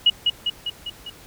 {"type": "tone with echo", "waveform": "sine", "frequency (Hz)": 2901, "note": "F#7", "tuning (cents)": -35, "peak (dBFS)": -11, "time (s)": [0.06, 0.1], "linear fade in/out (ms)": 5, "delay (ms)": 200, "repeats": 5, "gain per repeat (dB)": -4, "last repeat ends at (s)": 1.1, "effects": ["pink hiss -46 dBFS RMS until 1.26 s"]}